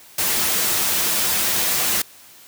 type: noise with comb filter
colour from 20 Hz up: white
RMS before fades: -20 dBFS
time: 0.18-2.02 s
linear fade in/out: 5 ms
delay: 7.3 ms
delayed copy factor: -0.5
effects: white hiss -46 dBFS RMS until 2.47 s + high-pass 80 Hz 12 dB/octave